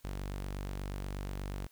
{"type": "tone", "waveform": "sawtooth", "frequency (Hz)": 48.31, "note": "G1", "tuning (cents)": -25, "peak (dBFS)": -33, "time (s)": [0.04, 1.67], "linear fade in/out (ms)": 10, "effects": ["white hiss -66 dBFS RMS until 1.71 s"]}